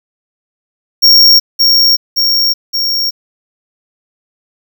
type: tone with echo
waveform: square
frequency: 5540 Hz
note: F8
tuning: 15 cents flat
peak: -3 dBFS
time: 1.02-1.4 s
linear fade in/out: 20 ms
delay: 570 ms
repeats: 3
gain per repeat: -3 dB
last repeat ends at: 3.11 s
effects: 7-bit